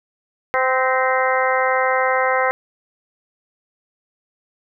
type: harmonic tone with a mistuned harmonic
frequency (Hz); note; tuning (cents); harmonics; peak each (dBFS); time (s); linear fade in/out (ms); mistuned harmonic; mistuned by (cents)
258.9; C4; -18; 2 / 3 / 4 / 5 / 6 / 7 / 8; -20 / -22 / -23 / -24 / -25 / -25 / -26; 0.54-2.51; 0; 7; +50
effects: none